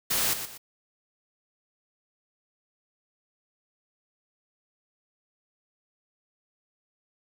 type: noise with echo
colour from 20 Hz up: white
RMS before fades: -26 dBFS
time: 0.1-0.34 s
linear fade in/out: 10 ms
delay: 120 ms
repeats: 2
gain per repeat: -9 dB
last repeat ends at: 0.58 s
effects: none